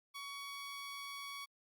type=tone; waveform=15% pulse; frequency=1123 Hz; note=C#6; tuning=22 cents sharp; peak=-38 dBFS; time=0.14-1.46 s; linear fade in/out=20 ms; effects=Opus 48 kbps